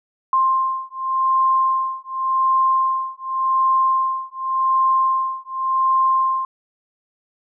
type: beating tone pair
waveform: sine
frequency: 1053 / 1053.88 Hz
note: C6 / C6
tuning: +11 / +12 cents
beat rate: 0.88 Hz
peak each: -19 dBFS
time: 0.33-6.45 s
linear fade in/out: 2 ms
effects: none